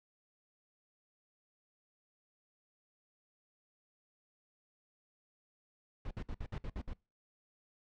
brown noise bursts, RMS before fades -40 dBFS, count 8, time 6.05-6.934 s, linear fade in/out 2 ms, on 58 ms, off 60 ms, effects noise-tail reverb RT60 0.3 s tail -24 dB re dry + low-pass 4000 Hz 12 dB/octave

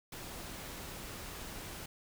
pink noise, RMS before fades -45 dBFS, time 0.12-1.86 s, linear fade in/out 5 ms, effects none

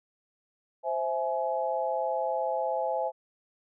sine chord, C augmented, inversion none, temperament equal with one note detuned, 523.3 / 659.3 / 842.7 Hz, C5 / E5 / G#5, 0 / 0 / +25 cents, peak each -31 dBFS, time 0.83-3.12 s, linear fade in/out 50 ms, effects none

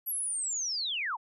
sine linear sweep, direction down, 11800 to 781 Hz, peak -30 dBFS, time 0.06-1.17 s, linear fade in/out 20 ms, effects none

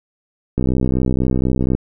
click train, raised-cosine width 3 ms, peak -5 dBFS, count 76, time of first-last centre 0.58-1.75 s, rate 64.1 Hz, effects none

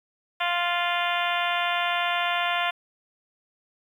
harmonic tone with a mistuned harmonic, 349.2 Hz, F4, in tune, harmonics 2 / 3 / 4 / 5 / 6 / 7 / 8 / 9 / 10, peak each -28 / -30 / -31 / -32 / -33 / -33 / -34 / -35 / -35 dBFS, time 0.4-2.71 s, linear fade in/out 10 ms, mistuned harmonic 9, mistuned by -38 cents, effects 9-bit

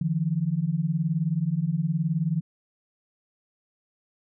sine beating tone pair, 150.9 / 169.9 Hz, D3 / F3, +47 / -47 cents, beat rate 19 Hz, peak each -26 / -25 dBFS, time 0.01-2.41 s, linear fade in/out 5 ms, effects none

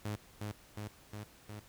sawtooth tone with echo, 104.9 Hz, G#2, 18 cents sharp, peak -32 dBFS, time 0.05-0.16 s, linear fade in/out 5 ms, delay 360 ms, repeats 4, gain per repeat -2 dB, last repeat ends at 1.6 s, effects pink hiss -60 dBFS RMS until 1.68 s

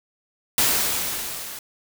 white noise with level ramp, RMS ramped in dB -18 to -36 dBFS, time 0.58-1.59 s, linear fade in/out 2 ms, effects none

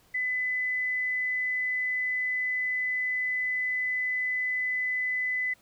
sine tone, 2007 Hz, B6, 27 cents sharp, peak -26 dBFS, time 0.14-5.54 s, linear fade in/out 10 ms, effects pink hiss -62 dBFS RMS until 5.61 s

